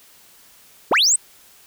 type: linear sweep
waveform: sine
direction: up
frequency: 181.8 to 8500 Hz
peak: -10 dBFS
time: 0.91-1.16 s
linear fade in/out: 5 ms
effects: tanh soft clip ceiling -12 dBFS + white hiss -50 dBFS RMS until 1.66 s